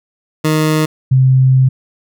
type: tone pair in turn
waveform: 20% pulse / sine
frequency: 155.56 / 130.81 Hz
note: D#3 / C3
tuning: 0 / 0 cents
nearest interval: minor third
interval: 300 cents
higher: first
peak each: -6 dBFS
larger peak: neither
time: 0.44-0.86 / 1.11-1.69 s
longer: second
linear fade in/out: 10 ms
effects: none